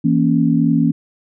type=chord; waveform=sine; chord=A# diminished; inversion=second; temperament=equal with one note detuned; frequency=164.81 / 234.2 / 277.2 Hz; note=E3 / A#3 / C#4; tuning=0 / +8 / 0 cents; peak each=-16 dBFS; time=0.04-0.92 s; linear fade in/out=10 ms; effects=none